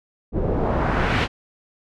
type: noise with low-pass filter sweep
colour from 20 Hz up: pink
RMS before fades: -21 dBFS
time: 0.32-1.28 s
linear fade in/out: 50 ms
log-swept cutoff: 370 to 3100 Hz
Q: 1.2
effects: none